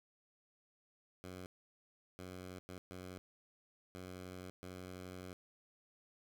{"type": "tone bursts at uneven times", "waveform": "10% pulse", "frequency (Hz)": 91.7, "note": "F#2", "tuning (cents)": -15, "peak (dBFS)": -39, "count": 6, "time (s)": [[1.24, 1.46], [2.19, 2.59], [2.69, 2.78], [2.91, 3.18], [3.95, 4.5], [4.63, 5.33]], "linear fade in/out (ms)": 0, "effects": []}